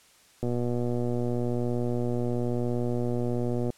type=click train; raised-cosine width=2 ms; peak=-17 dBFS; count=397; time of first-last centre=0.43-3.703 s; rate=121 Hz; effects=white hiss -58 dBFS RMS until 3.77 s + low-pass 10000 Hz 12 dB/octave

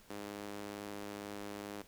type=tone with high-pass filter; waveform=sawtooth; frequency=102.3 Hz; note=G#2; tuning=26 cents flat; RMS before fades=-45 dBFS; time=0.1-1.82 s; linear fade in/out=5 ms; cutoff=300 Hz; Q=1.2; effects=pink hiss -62 dBFS RMS until 1.87 s

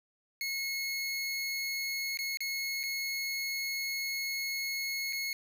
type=tone with dropouts; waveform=25% pulse; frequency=2176 Hz; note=C#7; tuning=33 cents flat; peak=-29 dBFS; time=0.41-5.33 s; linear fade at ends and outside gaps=1 ms; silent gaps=2.173-2.189 / 2.372-2.405 / 2.832-2.836 / 5.126-5.13 s; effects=none

